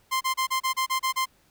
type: tone bursts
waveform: sawtooth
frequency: 1046.5 Hz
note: C6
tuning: in tune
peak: -19 dBFS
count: 9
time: 0.11-1.258 s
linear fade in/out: 20 ms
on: 100 ms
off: 31 ms
effects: pink hiss -63 dBFS RMS until 1.5 s